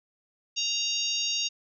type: harmonic tone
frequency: 932.3 Hz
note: A#5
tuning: in tune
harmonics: 3 / 4 / 5 / 6 / 7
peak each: -31 / -32 / -33 / -34 / -34 dBFS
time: 0.56-1.49 s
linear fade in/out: 20 ms
effects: none